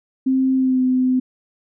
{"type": "tone with pitch glide", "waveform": "sine", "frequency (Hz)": [262.7, 255.8], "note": ["C4", "C4"], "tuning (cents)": [7, -39], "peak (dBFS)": -14, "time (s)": [0.26, 1.2], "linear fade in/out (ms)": 10, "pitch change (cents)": -46, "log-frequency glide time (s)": [0.55, 0.82], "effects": []}